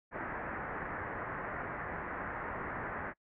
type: low-pass noise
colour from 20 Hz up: white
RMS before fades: -40 dBFS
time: 0.11-3.14 s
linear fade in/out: 50 ms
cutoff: 1900 Hz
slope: 48 dB/octave
effects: noise-tail reverb RT60 0.1 s tail -24 dB re dry

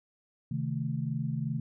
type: chord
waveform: sine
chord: A diminished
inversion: first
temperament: equal with one note detuned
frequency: 132.64 / 155.56 / 220 Hz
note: C3 / Eb3 / A3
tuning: +24 / 0 / 0 cents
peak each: -33 / -33 / -36 dBFS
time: 0.51-1.6 s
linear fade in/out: 5 ms
effects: none

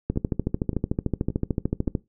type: two click trains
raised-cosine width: 3 ms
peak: -18 / -10 dBFS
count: 4 / 26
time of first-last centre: 0.16-1.874 / 0.1-1.952 s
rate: 1.75 / 13.5 Hz
effects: noise-tail reverb RT60 0.2 s tail -20 dB re dry

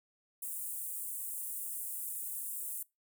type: high-pass noise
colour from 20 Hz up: pink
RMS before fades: -40 dBFS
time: 0.42-2.83 s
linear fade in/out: 5 ms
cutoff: 8400 Hz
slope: 48 dB/octave
effects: noise-tail reverb RT60 0.2 s tail -22 dB re dry

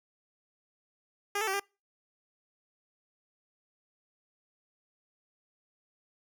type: tone with pitch steps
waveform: 10% pulse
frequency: 406.4 / 439.1 / 384.9 / 400 Hz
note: G#4 / A4 / G4 / G4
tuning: -38 / -4 / -32 / +35 cents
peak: -21 dBFS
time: 1.35-1.598 s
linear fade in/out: 5 ms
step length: 62 ms
effects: noise-tail reverb RT60 0.3 s tail -26 dB re dry

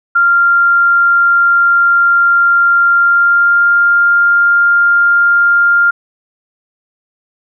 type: tone with pitch glide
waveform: sine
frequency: 1390 to 1399.7 Hz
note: F6 to F6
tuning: -9 to +3 cents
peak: -6 dBFS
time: 0.15-5.91 s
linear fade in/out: 10 ms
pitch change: +12 cents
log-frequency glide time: 2.94-3.67 s
effects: none

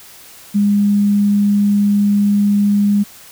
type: tone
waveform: sine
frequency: 203.9 Hz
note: G#3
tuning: 32 cents flat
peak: -10 dBFS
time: 0.54-3.04 s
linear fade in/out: 20 ms
effects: white hiss -40 dBFS RMS until 3.31 s

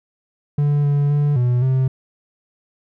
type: tone with pitch steps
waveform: triangle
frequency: 145.5 / 143.7 / 145.8 / 123 / 131 Hz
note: D3 / D3 / D3 / B2 / C3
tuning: -16 / -37 / -12 / -7 / +2 cents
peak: -12 dBFS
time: 0.58-1.88 s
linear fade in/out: 5 ms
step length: 260 ms
effects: none

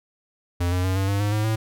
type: tone with pitch steps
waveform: square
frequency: 87.6 / 90.53 / 93.56 / 96.69 / 99.93 / 103.28 / 106.73 / 110.31 Hz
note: F2 / F#2 / F#2 / G2 / G2 / G#2 / G#2 / A2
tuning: +6 / -37 / +20 / -23 / +34 / -9 / +48 / +5 cents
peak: -21 dBFS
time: 0.6-1.56 s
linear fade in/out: 10 ms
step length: 120 ms
effects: none

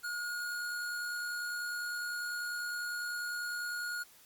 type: tone with amplitude modulation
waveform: square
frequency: 1437 Hz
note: F6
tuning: 49 cents sharp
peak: -35 dBFS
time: 0.03-4.04 s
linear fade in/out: 20 ms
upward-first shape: sine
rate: 70 Hz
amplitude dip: 25%
effects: white hiss -60 dBFS RMS until 4.25 s + Opus 48 kbps

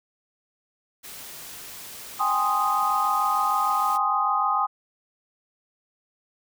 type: noise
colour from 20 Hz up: white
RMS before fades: -40 dBFS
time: 1.03-3.98 s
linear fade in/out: 20 ms
type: chord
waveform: sine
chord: Ab major seventh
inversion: third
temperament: equal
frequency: 784 / 830.6 / 1046.5 / 1244.5 Hz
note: G5 / Ab5 / C6 / Eb6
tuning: 0 / 0 / 0 / 0 cents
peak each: -28 / -27 / -27 / -23 dBFS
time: 2.19-4.67 s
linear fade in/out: 20 ms
effects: none

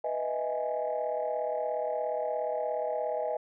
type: chord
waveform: sine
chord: E major seventh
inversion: second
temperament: equal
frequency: 493.9 / 622.3 / 659.3 / 830.6 Hz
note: B4 / D#5 / E5 / G#5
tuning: 0 / 0 / 0 / 0 cents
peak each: -34 / -31 / -37 / -35 dBFS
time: 0.04-3.37 s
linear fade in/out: 5 ms
effects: tanh soft clip ceiling -21 dBFS

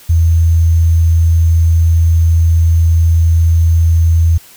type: tone with sample-and-hold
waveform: sine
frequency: 82.7 Hz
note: E2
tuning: 6 cents sharp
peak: -6 dBFS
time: 0.09-4.38 s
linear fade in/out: 10 ms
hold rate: 6300 Hz
effects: white hiss -40 dBFS RMS until 4.56 s

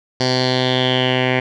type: tone with low-pass filter sweep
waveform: 10% pulse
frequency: 127.8 Hz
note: C3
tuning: 40 cents flat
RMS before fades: -17 dBFS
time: 0.2-1.4 s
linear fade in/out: 5 ms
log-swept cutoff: 4900 to 2400 Hz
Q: 5.5
effects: none

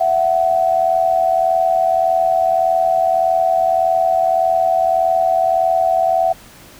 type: tone pair together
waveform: sine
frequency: 667.3 / 749 Hz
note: E5 / F#5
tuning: +21 / +21 cents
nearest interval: major second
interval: 200 cents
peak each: -15 dBFS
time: 0-6.33 s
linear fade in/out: 10 ms
effects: pink hiss -42 dBFS RMS until 6.79 s

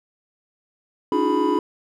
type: tone cluster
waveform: triangle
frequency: 286.6 / 313.6 / 357.1 / 418.9 / 988 Hz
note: D4 / D#4 / F4 / G#4 / B5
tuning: -42 / +14 / +39 / +15 / 0 cents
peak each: -22 dBFS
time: 1.12-1.59 s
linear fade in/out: 2 ms
effects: none

